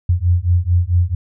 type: beating tone pair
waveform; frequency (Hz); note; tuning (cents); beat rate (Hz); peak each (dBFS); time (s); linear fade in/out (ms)
sine; 86 / 90.5; F2 / F#2; -26 / -38; 4.5; -15; 0.09-1.15; 5
effects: none